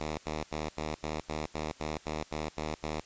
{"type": "tone bursts", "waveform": "5% pulse", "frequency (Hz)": 77.1, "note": "D#2", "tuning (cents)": -15, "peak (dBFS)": -22, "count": 12, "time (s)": [0, 3.007], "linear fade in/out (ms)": 5, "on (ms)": 180, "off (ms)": 77, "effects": ["white hiss -56 dBFS RMS until 3.05 s", "resampled to 16000 Hz"]}